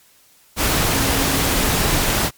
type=tone in noise; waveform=sine; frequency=272.7 Hz; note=C#4; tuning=28 cents flat; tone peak=-26 dBFS; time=0.89-1.77 s; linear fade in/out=50 ms; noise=pink; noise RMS=-18 dBFS; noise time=0.56-2.31 s; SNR=-11 dB; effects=white hiss -53 dBFS RMS until 2.37 s + MP3 96 kbps